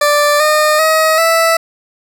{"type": "tone with pitch steps", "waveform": "20% pulse", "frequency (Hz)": [587.3, 610.1, 633.8, 658.5], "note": ["D5", "D#5", "D#5", "E5"], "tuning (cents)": [0, -34, 32, -2], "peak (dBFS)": -4, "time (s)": [0.01, 1.57], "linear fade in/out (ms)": 5, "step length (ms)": 390, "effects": []}